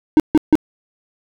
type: tone bursts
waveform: triangle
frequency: 308.8 Hz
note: D#4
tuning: 13 cents flat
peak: -4 dBFS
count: 3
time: 0.17-0.554 s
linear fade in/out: 0 ms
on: 28 ms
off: 150 ms
effects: none